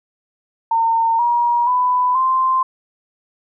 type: tone with pitch steps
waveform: sine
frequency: 911 / 953 / 996.9 / 1042.8 Hz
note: A#5 / A#5 / B5 / C6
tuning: -40 / +38 / +16 / -6 cents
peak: -13 dBFS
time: 0.71-2.63 s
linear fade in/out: 5 ms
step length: 480 ms
effects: none